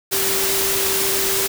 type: tone in noise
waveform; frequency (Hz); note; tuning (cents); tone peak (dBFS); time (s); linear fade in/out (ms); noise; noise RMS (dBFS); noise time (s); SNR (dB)
sine; 389.4; G4; -12; -25; 0.11-1.48; 20; white; -20; 0.11-1.48; -8
effects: none